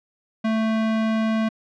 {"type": "tone", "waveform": "square", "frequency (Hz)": 221.2, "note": "A3", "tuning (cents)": 9, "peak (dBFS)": -20, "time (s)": [0.44, 1.49], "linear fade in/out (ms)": 10, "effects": ["low-pass 3000 Hz 12 dB/octave"]}